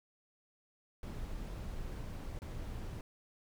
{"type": "noise with dropouts", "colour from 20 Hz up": "brown", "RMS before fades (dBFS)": -42, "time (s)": [1.03, 3.01], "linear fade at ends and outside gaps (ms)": 1, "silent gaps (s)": [2.39, 2.419], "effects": []}